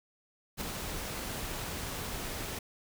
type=noise with ADSR envelope; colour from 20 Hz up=pink; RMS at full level=-34 dBFS; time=0.57-2.59 s; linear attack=41 ms; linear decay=7 ms; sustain=-4 dB; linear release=5 ms; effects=none